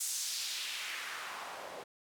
white noise with band-pass filter sweep, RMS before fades -40 dBFS, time 0-1.84 s, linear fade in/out 10 ms, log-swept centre 8100 to 540 Hz, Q 1.5, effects none

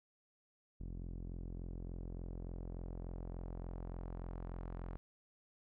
sawtooth tone with low-pass filter sweep, 43.44 Hz, F1, 8 cents flat, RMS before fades -45 dBFS, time 0.8-4.97 s, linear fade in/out 0 ms, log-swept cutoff 270 to 1300 Hz, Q 0.96, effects none

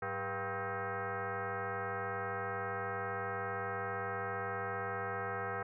sine tone with frequency modulation, 398.8 Hz, G4, 30 cents sharp, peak -35 dBFS, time 0.02-5.63 s, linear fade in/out 5 ms, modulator 295 Hz, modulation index 4.7, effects none

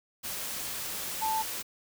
sine tone in noise, 880 Hz, A5, in tune, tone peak -27 dBFS, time 1.21-1.43 s, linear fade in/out 20 ms, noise white, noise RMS -36 dBFS, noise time 0.23-1.63 s, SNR +6 dB, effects none

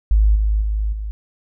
sine tone with level steps, 52.6 Hz, G#1, 23 cents sharp, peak -10 / -14 / -17 / -23 dBFS, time 0.11-1.11 s, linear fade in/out 0 ms, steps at 0.35 / 0.61 / 0.92 s, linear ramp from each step 10 ms, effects none

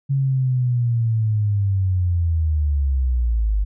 sine linear sweep, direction down, 138.59 to 49 Hz, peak -16 dBFS, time 0.09-3.65 s, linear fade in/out 20 ms, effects none

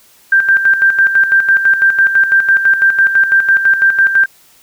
sine tone with tremolo, 1578 Hz, G6, 11 cents sharp, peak -5 dBFS, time 0.32-4.26 s, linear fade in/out 5 ms, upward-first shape square, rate 6 Hz, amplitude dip 60%, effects white hiss -47 dBFS RMS until 4.62 s

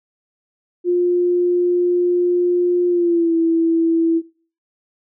sine tone with pitch glide, 353.8 to 330.1 Hz, F4 to E4, +23 to +2 cents, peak -13 dBFS, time 0.84-4.22 s, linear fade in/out 50 ms, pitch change -121 cents, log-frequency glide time 2.88-3.35 s, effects noise-tail reverb RT60 0.4 s tail -20 dB re dry

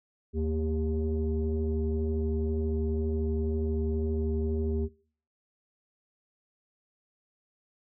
sine tone cluster, 77.2 / 229.6 / 396.4 Hz, D#2 / A#3 / G4, -13 / -26 / +19 cents, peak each -27 / -32 / -32 dBFS, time 0.33-4.89 s, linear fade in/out 50 ms, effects noise-tail reverb RT60 0.5 s tail -23 dB re dry + tanh soft clip ceiling -20 dBFS

